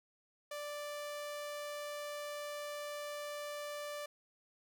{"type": "tone", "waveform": "sawtooth", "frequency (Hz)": 587.3, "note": "D5", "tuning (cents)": 0, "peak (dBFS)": -37, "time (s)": [0.51, 4.06], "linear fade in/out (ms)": 5, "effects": []}